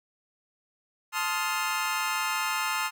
25% pulse chord, F dominant seventh, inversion first, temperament just, 873.1 / 1047.7 / 1257.2 / 1396.9 Hz, A5 / C6 / Eb6 / F6, -14 / +2 / +18 / 0 cents, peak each -29 dBFS, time 1.12-2.91 s, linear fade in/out 50 ms, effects none

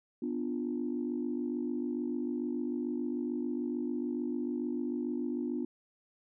sine chord, B diminished, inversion none, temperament equal, 246.9 / 293.7 / 349.2 Hz, B3 / D4 / F4, 0 / 0 / 0 cents, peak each -34 / -36 / -37 dBFS, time 0.22-5.65 s, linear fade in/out 5 ms, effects tanh soft clip ceiling -23 dBFS

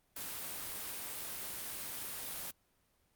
white noise, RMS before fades -42 dBFS, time 0.16-2.51 s, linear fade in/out 5 ms, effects pink hiss -74 dBFS RMS until 3.15 s + Opus 32 kbps

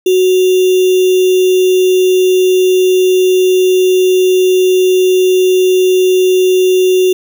sine tone with sample-and-hold, 370 Hz, F#4, in tune, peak -6 dBFS, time 0.06-7.13 s, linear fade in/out 5 ms, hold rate 3150 Hz, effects none

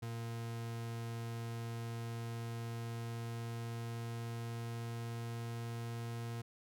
40% pulse tone with pitch glide, 115.8 to 116.74 Hz, A#2 to A#2, -11 to +3 cents, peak -39 dBFS, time 0.02-6.42 s, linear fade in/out 10 ms, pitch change +14 cents, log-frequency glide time 0.84-6.18 s, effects none

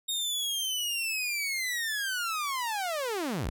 sawtooth linear sweep, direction down, 3729 to 30.02 Hz, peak -26 dBFS, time 0.08-3.5 s, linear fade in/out 10 ms, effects none

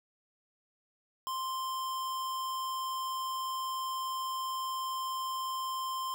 square tone, 1046.5 Hz, C6, in tune, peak -34 dBFS, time 1.27-6.14 s, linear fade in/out 0 ms, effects none

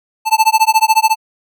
square tone with tremolo, 880 Hz, A5, in tune, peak -6 dBFS, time 0.25-1.16 s, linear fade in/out 50 ms, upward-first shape sine, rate 14 Hz, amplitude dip 100%, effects none

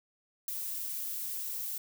violet noise with ADSR envelope, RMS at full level -32 dBFS, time 0.48-1.78 s, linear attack 3 ms, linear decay 16 ms, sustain -5 dB, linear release 4 ms, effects none

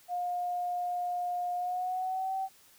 sine tone with pitch glide, 712 to 767.5 Hz, F5 to G5, +33 to -37 cents, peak -30 dBFS, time 0.08-2.49 s, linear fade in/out 50 ms, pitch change +130 cents, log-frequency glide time 1.55-2.35 s, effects white hiss -60 dBFS RMS until 2.78 s

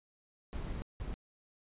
brown noise bursts at uneven times, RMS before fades -39 dBFS, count 2, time 0.53-0.82 / 1-1.14 s, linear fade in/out 0 ms, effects resampled to 8000 Hz

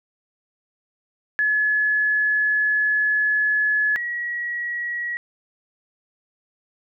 sine tone pair in turn, 1706 / 1914.9 Hz, G#6 / A#6, +46 / +46 cents, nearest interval major second, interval 200 cents, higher second, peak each -17 / -24 dBFS, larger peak first, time 1.39-3.96 / 3.96-5.17 s, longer first, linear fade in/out 0 ms, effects none

